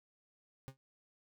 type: tone with exponential decay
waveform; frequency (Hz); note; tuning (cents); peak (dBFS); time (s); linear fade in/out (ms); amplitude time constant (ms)
40% pulse; 133.5; C3; +35; -39; 0.68-0.77; 0; 18
effects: none